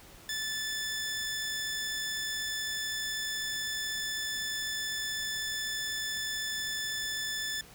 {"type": "tone", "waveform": "15% pulse", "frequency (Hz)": 1748, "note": "A6", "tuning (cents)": -12, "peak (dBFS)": -26, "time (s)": [0.29, 7.61], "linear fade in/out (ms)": 2, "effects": ["pink hiss -53 dBFS RMS until 7.74 s"]}